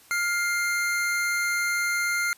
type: tone pair together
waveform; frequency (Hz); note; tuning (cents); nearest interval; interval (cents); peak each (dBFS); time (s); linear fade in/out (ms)
square; 1403.1 / 2106; F6 / C7; +8 / +11; perfect fifth; 703; -27; 0.11-2.33; 0
effects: white hiss -54 dBFS RMS until 2.37 s + resampled to 32000 Hz